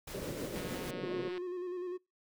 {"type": "noise with tremolo", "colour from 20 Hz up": "pink", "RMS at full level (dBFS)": -44, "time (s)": [0.07, 0.91], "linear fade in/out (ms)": 5, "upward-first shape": "sine", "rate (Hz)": 6.4, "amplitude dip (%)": 30}
{"type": "band-pass noise", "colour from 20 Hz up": "white", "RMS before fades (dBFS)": -41, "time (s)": [0.14, 1.29], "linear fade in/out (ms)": 5, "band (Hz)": [120, 590], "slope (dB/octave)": 96}
{"type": "click train", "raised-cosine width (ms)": 0.3, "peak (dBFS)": -31, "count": 150, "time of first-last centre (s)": [0.56, 1.379], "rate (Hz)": 182}
{"type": "tone with vibrato", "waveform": "triangle", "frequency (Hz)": 360, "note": "F#4", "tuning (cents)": -47, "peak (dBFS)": -34, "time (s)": [1.02, 1.98], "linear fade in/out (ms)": 20, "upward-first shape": "square", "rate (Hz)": 10, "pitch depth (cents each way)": 33}
{"effects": ["noise-tail reverb RT60 0.2 s tail -24 dB re dry"]}